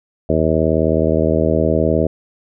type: harmonic tone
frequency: 79.4 Hz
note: D#2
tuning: 36 cents sharp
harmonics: 1 / 2 / 3 / 4 / 5 / 6 / 7 / 8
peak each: -21 / -21 / -21 / -21 / -21 / -21 / -21 / -21 dBFS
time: 0.29-2.07 s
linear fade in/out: 5 ms
effects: none